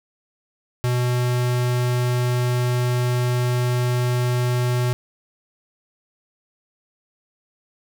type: tone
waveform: square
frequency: 123.47 Hz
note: B2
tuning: in tune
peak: -19 dBFS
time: 0.84-4.93 s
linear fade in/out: 0 ms
effects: 10-bit